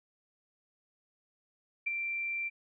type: tone with ADSR envelope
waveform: sine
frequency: 2355 Hz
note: D7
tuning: 4 cents sharp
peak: -27 dBFS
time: 1.86-2.5 s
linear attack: 13 ms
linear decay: 16 ms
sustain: -5 dB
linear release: 28 ms
effects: none